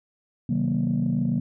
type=chord; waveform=sine; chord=C half-diminished seventh; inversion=none; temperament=just; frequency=130.81 / 156.98 / 188.37 / 235.5 Hz; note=C3 / Eb3 / Gb3 / Bb3; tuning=0 / +16 / +31 / +18 cents; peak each=-27 / -27 / -26 / -24 dBFS; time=0.49-1.4 s; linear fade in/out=5 ms; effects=tanh soft clip ceiling -15 dBFS